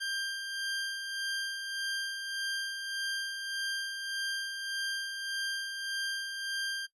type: tone with tremolo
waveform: 20% pulse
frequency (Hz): 1588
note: G6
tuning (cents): +22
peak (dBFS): -27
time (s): 0-6.87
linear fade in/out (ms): 20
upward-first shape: sine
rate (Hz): 1.7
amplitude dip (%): 45
effects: noise-tail reverb RT60 0.1 s tail -17 dB re dry + resampled to 24000 Hz